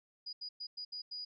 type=tone bursts at uneven times; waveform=sine; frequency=4909 Hz; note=D#8; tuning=24 cents flat; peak=-40 dBFS; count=6; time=0.26-0.33 / 0.41-0.49 / 0.6-0.67 / 0.77-0.85 / 0.92-1.02 / 1.11-1.25 s; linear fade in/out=10 ms; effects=none